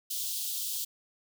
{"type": "high-pass noise", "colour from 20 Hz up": "white", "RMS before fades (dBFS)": -34, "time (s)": [0.1, 0.85], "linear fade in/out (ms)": 10, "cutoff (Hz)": 3100, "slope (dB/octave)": 48, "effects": []}